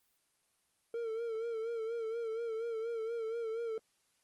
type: tone with vibrato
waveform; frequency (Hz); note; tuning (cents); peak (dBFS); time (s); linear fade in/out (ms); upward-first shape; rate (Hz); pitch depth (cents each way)
triangle; 455.2; A#4; -41; -33; 0.94-3.78; 2; sine; 4.2; 58
effects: white hiss -75 dBFS RMS until 4.23 s + Opus 24 kbps